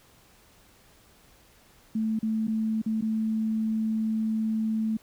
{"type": "tone with dropouts", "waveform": "sine", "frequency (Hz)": 219.9, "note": "A3", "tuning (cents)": -1, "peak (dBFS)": -24, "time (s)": [1.95, 4.97], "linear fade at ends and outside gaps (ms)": 5, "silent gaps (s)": [[2.191, 2.228], [2.471, 2.479], [2.818, 2.861], [3.011, 3.022]], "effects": ["pink hiss -58 dBFS RMS until 5.02 s"]}